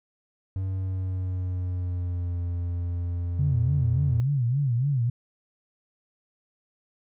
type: tone with pitch glide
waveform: triangle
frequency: 95 to 87.12 Hz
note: F#2 to F2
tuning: +46 to -4 cents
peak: -24 dBFS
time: 0.56-4.2 s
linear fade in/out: 0 ms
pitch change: -150 cents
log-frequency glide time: 0.68-2.4 s
type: tone with vibrato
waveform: sine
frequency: 130 Hz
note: C3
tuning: 11 cents flat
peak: -21 dBFS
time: 3.39-5.1 s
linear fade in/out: 5 ms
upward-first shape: sine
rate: 3.5 Hz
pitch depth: 190 cents each way
effects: none